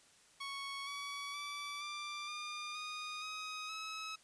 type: tone with pitch steps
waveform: 15% pulse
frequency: 1108 / 1131.9 / 1156.4 / 1181.4 / 1206.9 / 1233 / 1259.6 / 1286.8 Hz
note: C#6 / C#6 / D6 / D6 / D6 / D#6 / D#6 / E6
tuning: -1 / +36 / -27 / +10 / +47 / -16 / +21 / -42 cents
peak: -35 dBFS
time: 0.4-4.16 s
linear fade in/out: 10 ms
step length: 470 ms
effects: white hiss -65 dBFS RMS until 4.23 s + resampled to 22050 Hz